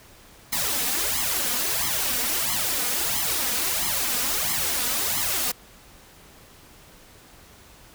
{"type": "noise with flanger", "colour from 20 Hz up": "white", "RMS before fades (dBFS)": -25, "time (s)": [0.52, 5.52], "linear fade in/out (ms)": 10, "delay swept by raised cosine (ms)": [0.95, 4.15], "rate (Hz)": 1.5, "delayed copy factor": 0.95, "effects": ["pink hiss -50 dBFS RMS until 7.94 s"]}